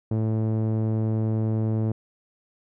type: tone with low-pass filter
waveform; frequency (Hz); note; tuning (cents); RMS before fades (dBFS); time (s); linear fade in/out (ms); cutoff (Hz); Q
sawtooth; 110; A2; 0; -24; 0.11-1.92; 5; 460; 0.76
effects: none